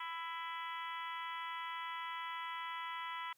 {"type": "harmonic tone with a mistuned harmonic", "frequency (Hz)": 331.7, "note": "E4", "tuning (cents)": 11, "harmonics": [3, 4, 5, 6, 7, 8, 9, 10], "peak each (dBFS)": [-43, -47, -56, -47, -55, -57, -54, -53], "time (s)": [0, 3.33], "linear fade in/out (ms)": 5, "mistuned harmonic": 8, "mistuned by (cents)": -17, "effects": ["white hiss -75 dBFS RMS until 3.37 s"]}